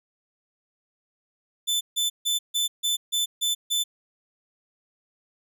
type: tone bursts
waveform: sawtooth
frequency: 3520 Hz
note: A7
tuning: in tune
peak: -19 dBFS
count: 8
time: 1.67-3.84 s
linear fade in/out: 20 ms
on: 140 ms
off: 150 ms
effects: none